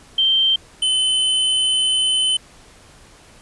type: tone pair in turn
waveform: sine / square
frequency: 3136 / 3043 Hz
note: G7 / F#7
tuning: 0 / +48 cents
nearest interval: minor second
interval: 52 cents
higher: first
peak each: -13 / -16 dBFS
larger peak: first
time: 0.18-0.56 / 0.82-2.37 s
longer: second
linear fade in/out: 5 ms
effects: pink hiss -47 dBFS RMS until 3.41 s + resampled to 24000 Hz

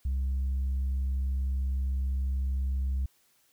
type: tone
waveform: sine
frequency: 66.3 Hz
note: C2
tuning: 23 cents sharp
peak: -24 dBFS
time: 0.05-3.06 s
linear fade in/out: 5 ms
effects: tanh soft clip ceiling -25 dBFS + white hiss -67 dBFS RMS until 3.52 s

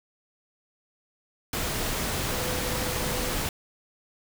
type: tone in noise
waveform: sine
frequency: 501 Hz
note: B4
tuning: 25 cents sharp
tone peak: -35 dBFS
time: 2.32-3.35 s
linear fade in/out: 2 ms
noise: pink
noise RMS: -29 dBFS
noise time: 1.53-3.49 s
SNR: -9 dB
effects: none

